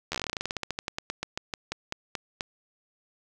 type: slowing click train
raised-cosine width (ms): 0.2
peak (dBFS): -13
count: 29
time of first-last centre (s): 0.12-2.408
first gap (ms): 12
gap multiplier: 1.12
effects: none